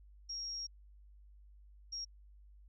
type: tone bursts at uneven times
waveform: sine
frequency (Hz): 5588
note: F8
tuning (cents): 0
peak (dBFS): -39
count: 2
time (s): 0.29-0.67 / 1.92-2.05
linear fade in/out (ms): 10
effects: added 50 Hz sine -56 dBFS peak until 2.68 s